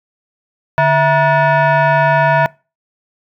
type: tone with frequency modulation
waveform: sine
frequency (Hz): 146.83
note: D3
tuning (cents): 0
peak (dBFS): -7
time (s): 0.78-2.46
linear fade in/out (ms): 0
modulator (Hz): 804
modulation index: 1.7
effects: noise-tail reverb RT60 0.3 s tail -24 dB re dry + tanh soft clip ceiling -5 dBFS